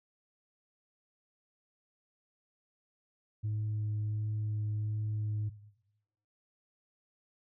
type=tone with vibrato; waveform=sine; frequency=106.5 Hz; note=G#2; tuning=44 cents sharp; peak=-29 dBFS; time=3.43-5.5 s; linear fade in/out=20 ms; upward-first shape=sine; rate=1.4 Hz; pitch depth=9 cents each way; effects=noise-tail reverb RT60 0.9 s tail -17 dB re dry + tanh soft clip ceiling -29 dBFS